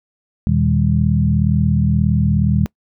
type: tone cluster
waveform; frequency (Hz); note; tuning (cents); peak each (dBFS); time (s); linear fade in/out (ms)
sine; 81.7 / 121.8 / 158.7 / 200.7; E2 / B2 / D#3 / G3; -15 / -24 / +35 / +41; -18; 0.47-2.66; 0
effects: noise-tail reverb RT60 0.1 s tail -24 dB re dry